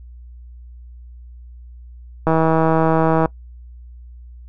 click train, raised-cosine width 1 ms, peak -3 dBFS, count 160, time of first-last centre 2.27-3.258 s, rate 161 Hz, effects noise-tail reverb RT60 0.1 s tail -22 dB re dry + added 60 Hz sine -36 dBFS peak until 4.48 s

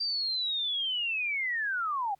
sine linear sweep, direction down, 4727 to 760 Hz, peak -28 dBFS, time 0-2.15 s, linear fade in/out 10 ms, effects pink hiss -71 dBFS RMS until 2.19 s

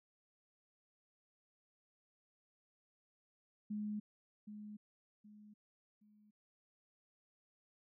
sine tone with echo, 210 Hz, G#3, 19 cents sharp, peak -38 dBFS, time 3.7-4 s, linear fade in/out 10 ms, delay 770 ms, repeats 3, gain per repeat -9 dB, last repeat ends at 6.31 s, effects none

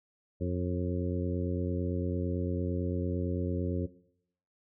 harmonic tone with a mistuned harmonic, 88.9 Hz, F2, 31 cents sharp, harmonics 1 / 2 / 3 / 4 / 5 / 6, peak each -32 / -35 / -37 / -38 / -39 / -40 dBFS, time 0.4-3.87 s, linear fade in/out 20 ms, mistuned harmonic 6, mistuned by +23 cents, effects noise-tail reverb RT60 0.7 s tail -18 dB re dry

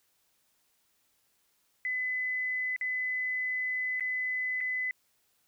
sine tone with dropouts, 2012 Hz, B6, 32 cents sharp, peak -29 dBFS, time 1.85-4.91 s, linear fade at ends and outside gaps 1 ms, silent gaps 2.763-2.811 / 3.998-4.007 / 4.606-4.61 s, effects white hiss -72 dBFS RMS until 5.47 s

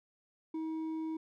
sine tone with hard clipping, 318.9 Hz, D#4, 43 cents sharp, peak -36 dBFS, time 0.54-1.17 s, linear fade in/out 5 ms, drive 4 dB, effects none

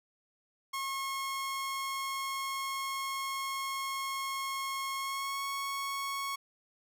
sawtooth tone with pitch glide, 1085 to 1104 Hz, C#6 to C#6, -37 to -7 cents, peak -30 dBFS, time 0.73-6.36 s, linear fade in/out 10 ms, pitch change +30 cents, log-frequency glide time 4.97-5.44 s, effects none

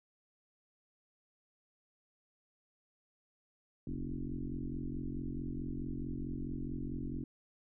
sine tone with frequency modulation, 138.59 Hz, C#3, in tune, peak -36 dBFS, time 3.87-7.24 s, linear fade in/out 2 ms, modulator 44.6 Hz, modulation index 4, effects none

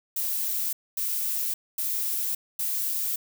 violet noise bursts, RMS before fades -28 dBFS, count 4, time 0.16-3.16 s, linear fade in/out 5 ms, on 570 ms, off 240 ms, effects none

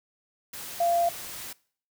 sine tone in noise, 688 Hz, F5, 26 cents flat, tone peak -21 dBFS, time 0.8-1.09 s, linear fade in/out 5 ms, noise white, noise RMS -39 dBFS, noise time 0.53-1.53 s, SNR +15 dB, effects noise-tail reverb RT60 0.5 s tail -22 dB re dry

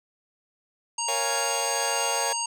harmonic tone, 932 Hz, A#5, 1 cent flat, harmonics 1 / 3 / 5 / 7 / 9, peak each -31 / -35 / -35 / -31 / -32 dBFS, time 0.98-2.46 s, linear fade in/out 5 ms
sawtooth chord, Bb minor seventh, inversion none, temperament equal, 466.2 / 554.4 / 698.5 / 830.6 Hz, Bb4 / Db5 / F5 / Ab5, 0 / 0 / 0 / 0 cents, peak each -30 / -28 / -30 / -28 dBFS, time 1.08-2.33 s, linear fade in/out 5 ms
effects none

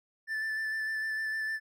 triangle tone with vibrato, 1760 Hz, A6, in tune, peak -29 dBFS, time 0.27-1.6 s, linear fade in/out 50 ms, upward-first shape square, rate 6.6 Hz, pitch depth 13 cents each way, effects none

